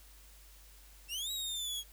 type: exponential two-way sweep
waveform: sawtooth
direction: up then down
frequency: 2637 to 3871 to 3286 Hz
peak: -33 dBFS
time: 1.08-1.84 s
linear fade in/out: 50 ms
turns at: 1.31 s
effects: added 50 Hz sine -56 dBFS peak until 1.92 s + white hiss -60 dBFS RMS until 1.92 s